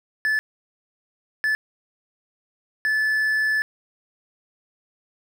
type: tone bursts at uneven times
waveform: triangle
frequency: 1737 Hz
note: A6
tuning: 23 cents flat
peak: -17 dBFS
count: 3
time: 0.25-0.39 / 1.44-1.55 / 2.85-3.62 s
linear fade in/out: 0 ms
effects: none